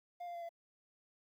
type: tone with pitch steps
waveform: triangle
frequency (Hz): 704 / 695.1 / 686.3 / 677.7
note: F5 / F5 / F5 / E5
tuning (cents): +14 / -8 / -30 / +48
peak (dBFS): -40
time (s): 0.2-0.492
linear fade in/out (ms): 10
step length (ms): 73
effects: 12-bit